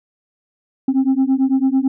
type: beating tone pair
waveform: sine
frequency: 261.6 / 270.6 Hz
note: C4 / C#4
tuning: 0 / -42 cents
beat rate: 9 Hz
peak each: -14 dBFS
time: 0.88-1.88 s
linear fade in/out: 5 ms
effects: tanh soft clip ceiling -10 dBFS